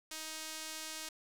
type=tone with band-pass filter; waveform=sawtooth; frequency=314.5 Hz; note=D#4; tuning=19 cents sharp; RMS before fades=-44 dBFS; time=0.11-1.09 s; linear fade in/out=5 ms; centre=7000 Hz; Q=0.72; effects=10-bit